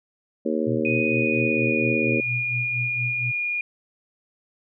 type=harmonic tone; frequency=77.78 Hz; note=D#2; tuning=in tune; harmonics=3 / 4 / 5 / 6 / 7; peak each=-26 / -27 / -28 / -29 / -29 dBFS; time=0.45-2.21 s; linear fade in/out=10 ms
type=tone with tremolo; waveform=sine; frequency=121.7 Hz; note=B2; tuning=25 cents flat; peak=-25 dBFS; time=0.66-3.32 s; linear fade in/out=20 ms; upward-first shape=sine; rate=4.3 Hz; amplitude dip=85%
type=tone with pitch glide; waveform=sine; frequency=2489 to 2431 Hz; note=D#7 to D#7; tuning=0 to -41 cents; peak=-23 dBFS; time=0.85-3.61 s; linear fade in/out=2 ms; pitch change=-41 cents; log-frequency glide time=1.06-2.35 s
effects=none